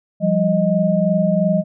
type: tone cluster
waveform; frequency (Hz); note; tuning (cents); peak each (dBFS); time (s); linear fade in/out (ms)
sine; 173.2 / 196.1 / 623; F3 / G3 / D#5; -14 / +1 / +2; -18; 0.2-1.64; 50
effects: none